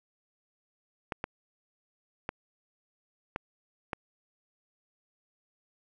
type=clicks; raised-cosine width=0.5 ms; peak=-17 dBFS; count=5; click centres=1.122 / 1.241 / 2.291 / 3.361 / 3.932 s; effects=none